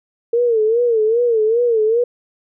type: tone with vibrato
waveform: sine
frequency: 456.9 Hz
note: A#4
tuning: 35 cents flat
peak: -12 dBFS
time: 0.33-2.04 s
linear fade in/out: 5 ms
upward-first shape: sine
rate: 2.5 Hz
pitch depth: 110 cents each way
effects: none